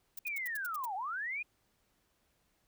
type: noise bursts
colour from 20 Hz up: violet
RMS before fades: -42 dBFS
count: 8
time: 0.17-0.856 s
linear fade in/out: 5 ms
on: 21 ms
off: 74 ms
type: linear two-way sweep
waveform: sine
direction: down then up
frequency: 2500 to 726 to 2500 Hz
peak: -35 dBFS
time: 0.25-1.43 s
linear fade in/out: 10 ms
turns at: 0.95 s
effects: pink hiss -75 dBFS RMS until 2.67 s